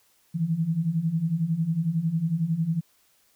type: beating tone pair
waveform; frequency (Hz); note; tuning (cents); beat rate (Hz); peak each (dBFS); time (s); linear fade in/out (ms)
sine; 156.6 / 167.6; D#3 / E3; +11 / +29; 11; -28 / -24; 0.34-2.81; 20
effects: white hiss -64 dBFS RMS until 3.35 s